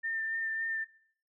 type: tone with vibrato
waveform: sine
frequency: 1800 Hz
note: A6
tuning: 39 cents sharp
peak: -31 dBFS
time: 0.03-0.85 s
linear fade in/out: 20 ms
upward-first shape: sine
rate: 3.6 Hz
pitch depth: 15 cents each way
effects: noise-tail reverb RT60 0.6 s tail -22 dB re dry